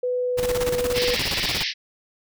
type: tone with pitch glide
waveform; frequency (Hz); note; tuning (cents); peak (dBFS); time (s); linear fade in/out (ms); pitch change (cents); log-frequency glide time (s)
sine; 497.5 to 491.8; B4 to B4; +13 to -7; -21; 0.03-1.15; 5; -20; 0.2-0.76
type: noise with tremolo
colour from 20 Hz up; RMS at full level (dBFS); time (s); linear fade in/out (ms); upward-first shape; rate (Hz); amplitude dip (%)
pink; -27; 0.37-1.64; 20; square; 17; 70
type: band-pass noise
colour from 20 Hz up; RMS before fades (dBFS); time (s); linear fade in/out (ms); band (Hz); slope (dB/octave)
white; -26; 0.93-1.74; 50; 1700 to 5500; 96
effects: none